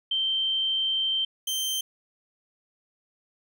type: tone pair in turn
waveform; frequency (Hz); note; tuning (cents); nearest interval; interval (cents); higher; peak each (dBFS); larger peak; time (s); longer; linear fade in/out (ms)
sine / sawtooth; 3127 / 3127; G7 / G7; -5 / -5; unison; 0; neither; -23; neither; 0.11-1.25 / 1.47-1.81; first; 5
effects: none